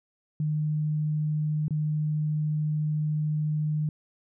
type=tone with dropouts; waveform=sine; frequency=152.3 Hz; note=D#3; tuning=37 cents flat; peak=-24 dBFS; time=0.4-3.89 s; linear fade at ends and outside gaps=2 ms; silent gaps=1.682-1.707 s; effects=none